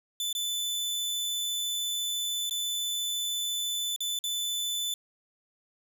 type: tone with dropouts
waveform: sawtooth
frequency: 3506 Hz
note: A7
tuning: 7 cents flat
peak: -26 dBFS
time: 0.2-4.94 s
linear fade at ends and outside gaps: 2 ms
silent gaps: 0.328-0.35 / 2.496-2.509 / 3.962-4.005 / 4.19-4.239 s
effects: 9-bit